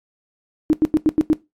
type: tone bursts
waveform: sine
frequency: 309.5 Hz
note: D#4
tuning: 9 cents flat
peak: -10 dBFS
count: 6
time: 0.7-1.331 s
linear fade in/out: 0 ms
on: 31 ms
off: 89 ms
effects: noise-tail reverb RT60 0.2 s tail -17 dB re dry + MP3 64 kbps